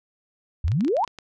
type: exponential sweep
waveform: sine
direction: up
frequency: 66 to 1046.5 Hz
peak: -19 dBFS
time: 0.64-1.05 s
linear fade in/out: 5 ms
type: clicks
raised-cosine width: 0.2 ms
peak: -22 dBFS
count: 9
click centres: 0.681 / 0.718 / 0.808 / 0.848 / 0.881 / 0.968 / 1.042 / 1.077 / 1.187 s
effects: none